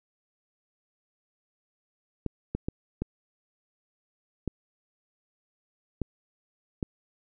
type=clicks; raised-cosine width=3 ms; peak=-16 dBFS; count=7; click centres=2.263 / 2.55 / 2.685 / 3.02 / 4.477 / 6.017 / 6.828 s; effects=none